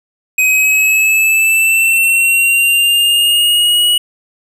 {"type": "linear sweep", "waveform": "square", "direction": "up", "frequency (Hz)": [2517, 2922], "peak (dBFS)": -9, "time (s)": [0.38, 3.98], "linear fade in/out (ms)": 5, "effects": []}